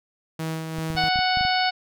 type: tone with tremolo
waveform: sawtooth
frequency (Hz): 160.5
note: E3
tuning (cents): -46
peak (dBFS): -22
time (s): 0.39-1.09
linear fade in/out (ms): 5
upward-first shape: sine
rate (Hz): 2.7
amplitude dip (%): 40
type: clicks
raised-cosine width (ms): 5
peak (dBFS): -22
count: 9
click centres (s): 0.786 / 0.903 / 0.951 / 1.039 / 1.159 / 1.19 / 1.372 / 1.41 / 1.451
type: harmonic tone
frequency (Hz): 740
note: F#5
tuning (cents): 0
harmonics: 1 / 2 / 3 / 4 / 5 / 6 / 7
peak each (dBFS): -22 / -27 / -29 / -30 / -33 / -28 / -34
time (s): 0.96-1.71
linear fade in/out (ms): 20
effects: none